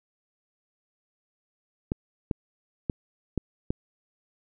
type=clicks; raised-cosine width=3 ms; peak=-13 dBFS; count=5; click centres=1.919 / 2.312 / 2.898 / 3.377 / 3.705 s; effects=none